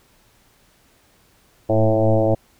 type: tone with frequency modulation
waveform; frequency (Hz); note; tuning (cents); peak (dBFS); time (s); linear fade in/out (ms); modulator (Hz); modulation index
sine; 328.2; E4; -8; -13; 1.69-2.35; 10; 110; 3.3
effects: pink hiss -57 dBFS RMS until 2.59 s